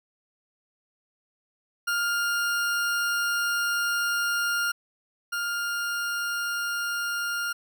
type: tone pair in turn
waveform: 40% pulse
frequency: 1407 / 1407 Hz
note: F6 / F6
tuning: +12 / +12 cents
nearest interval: unison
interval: 0 cents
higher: neither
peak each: -23 / -26 dBFS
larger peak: first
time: 1.87-4.72 / 5.32-7.53 s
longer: first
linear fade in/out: 10 ms
effects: none